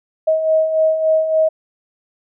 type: beating tone pair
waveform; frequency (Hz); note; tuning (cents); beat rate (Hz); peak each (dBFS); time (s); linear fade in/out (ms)
sine; 631 / 634.5; D#5 / D#5; +24 / +34; 3.5; -21 / -13; 0.27-1.49; 10
effects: none